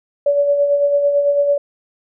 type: tone with tremolo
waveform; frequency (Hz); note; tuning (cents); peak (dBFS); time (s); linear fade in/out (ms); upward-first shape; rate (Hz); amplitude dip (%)
sine; 572; D5; -46; -10; 0.26-1.58; 5; sine; 9; 45
effects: none